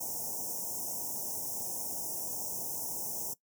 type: band-stop noise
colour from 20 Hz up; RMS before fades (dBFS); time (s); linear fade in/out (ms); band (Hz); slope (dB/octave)
white; -37; 0-3.34; 10; 960 to 5400; 96
effects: noise-tail reverb RT60 0.1 s tail -19 dB re dry + high-pass 100 Hz 12 dB/octave